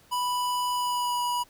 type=tone with pitch glide; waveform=square; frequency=987.8 to 974.2 Hz; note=B5 to B5; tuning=0 to -24 cents; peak=-26 dBFS; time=0.11-1.44 s; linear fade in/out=20 ms; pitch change=-24 cents; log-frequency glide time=0.71-1.2 s; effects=pink hiss -58 dBFS RMS until 1.49 s